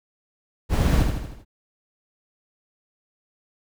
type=noise with echo; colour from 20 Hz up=brown; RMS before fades=-19 dBFS; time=0.69-1.06 s; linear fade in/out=50 ms; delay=78 ms; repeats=5; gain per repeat=-5 dB; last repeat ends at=1.45 s; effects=none